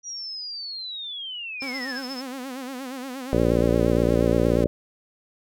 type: linear sweep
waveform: sine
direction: down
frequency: 5810 to 1490 Hz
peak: -31 dBFS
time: 0.03-2.03 s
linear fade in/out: 50 ms
type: tone with tremolo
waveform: sine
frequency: 5220 Hz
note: E8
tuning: 18 cents flat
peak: -31 dBFS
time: 1.6-2.22 s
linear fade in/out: 10 ms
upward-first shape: triangle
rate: 14 Hz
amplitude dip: 90%
type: tone with vibrato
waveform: sawtooth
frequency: 260.2 Hz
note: C4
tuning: 9 cents flat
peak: -28 dBFS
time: 1.62-4.64 s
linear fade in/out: 0 ms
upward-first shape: sine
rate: 8.5 Hz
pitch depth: 100 cents each way
type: harmonic tone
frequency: 58 Hz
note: A#1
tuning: 8 cents flat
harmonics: 1 / 2 / 3 / 4 / 5 / 6 / 7 / 8 / 9 / 10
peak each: -27 / -27 / -27 / -27 / -27 / -27 / -27 / -27 / -27 / -27 dBFS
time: 3.33-4.67 s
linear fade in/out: 0 ms
effects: none